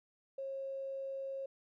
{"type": "tone with tanh clipping", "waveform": "triangle", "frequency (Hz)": 541, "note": "C#5", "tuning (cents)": -42, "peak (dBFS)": -38, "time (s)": [0.38, 1.46], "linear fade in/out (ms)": 5, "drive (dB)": 3, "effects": []}